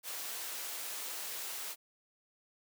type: high-pass noise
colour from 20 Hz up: white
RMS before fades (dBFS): -41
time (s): 0.03-1.76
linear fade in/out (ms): 50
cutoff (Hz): 420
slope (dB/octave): 12
effects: none